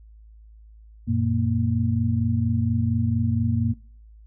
sine tone cluster, 93 / 117.3 / 231.9 Hz, F#2 / A#2 / A#3, +9 / +11 / -9 cents, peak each -24 dBFS, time 1.07-3.74 s, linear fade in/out 20 ms, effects noise-tail reverb RT60 0.5 s tail -23 dB re dry + added 54 Hz sine -45 dBFS peak until 4.26 s

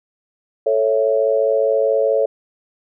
sine chord, A major, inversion none, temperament equal, 440 / 554.4 / 659.3 Hz, A4 / C#5 / E5, 0 / 0 / 0 cents, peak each -18 / -16 / -22 dBFS, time 0.66-2.26 s, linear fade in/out 5 ms, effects none

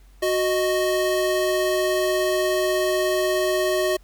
square tone pair together, 368.7 / 620 Hz, F#4 / D#5, -6 / -6 cents, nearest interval major sixth, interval 900 cents, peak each -23 / -23 dBFS, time 0.22-3.97 s, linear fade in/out 10 ms, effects added 47 Hz sine -47 dBFS peak until 4.03 s + pink hiss -60 dBFS RMS until 4.03 s

